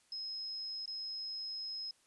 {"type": "tone with dropouts", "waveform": "sine", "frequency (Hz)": 5130, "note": "E8", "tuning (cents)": -48, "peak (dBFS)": -39, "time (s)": [0.12, 1.91], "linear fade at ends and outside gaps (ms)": 2, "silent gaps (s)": [0.858, 0.877], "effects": ["white hiss -70 dBFS RMS until 2.06 s", "resampled to 24000 Hz"]}